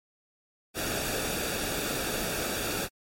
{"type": "noise with comb filter", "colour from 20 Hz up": "pink", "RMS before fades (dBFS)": -31, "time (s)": [0.74, 2.89], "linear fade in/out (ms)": 50, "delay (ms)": 0.97, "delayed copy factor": -0.6, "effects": ["MP3 64 kbps"]}